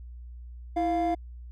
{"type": "tone pair together", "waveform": "triangle", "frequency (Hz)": [329.6, 698.5], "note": ["E4", "F5"], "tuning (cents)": [0, 0], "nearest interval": "octave + minor second", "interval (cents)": 1300, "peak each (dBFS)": [-25, -23], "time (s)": [0.76, 1.15], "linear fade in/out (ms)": 10, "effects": ["tanh soft clip ceiling -17 dBFS", "added 60 Hz sine -40 dBFS peak until 1.51 s"]}